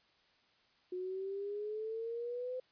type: exponential sweep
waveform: sine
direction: up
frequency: 361 to 513 Hz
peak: -37 dBFS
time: 0.92-2.6 s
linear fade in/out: 5 ms
effects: white hiss -70 dBFS RMS until 2.71 s + resampled to 11025 Hz